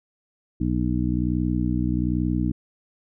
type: harmonic tone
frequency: 61.2 Hz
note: B1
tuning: 15 cents flat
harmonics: 1 / 2 / 3 / 4 / 5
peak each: -27 / -27 / -27 / -27 / -27 dBFS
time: 0.6-2.52 s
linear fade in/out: 10 ms
effects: none